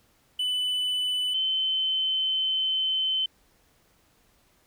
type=tone pair in turn; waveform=triangle / sine; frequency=2995 / 3067 Hz; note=F#7 / G7; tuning=+20 / -38 cents; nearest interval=unison; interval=42 cents; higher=second; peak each=-23 / -23 dBFS; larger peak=neither; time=0.39-1.34 / 1.34-3.26 s; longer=second; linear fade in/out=5 ms; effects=pink hiss -64 dBFS RMS until 4.66 s